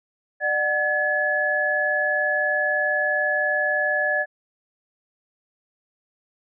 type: tone cluster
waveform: sine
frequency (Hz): 599 / 742 / 1706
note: D5 / F#5 / G#6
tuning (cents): +34 / +5 / +46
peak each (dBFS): -25 / -29 / -21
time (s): 0.4-4.26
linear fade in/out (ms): 50
effects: none